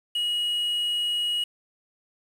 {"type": "tone with quantisation", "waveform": "triangle", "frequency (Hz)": 2900, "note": "F#7", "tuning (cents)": -35, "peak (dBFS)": -22, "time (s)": [0.15, 1.44], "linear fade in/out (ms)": 5, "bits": 8, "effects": []}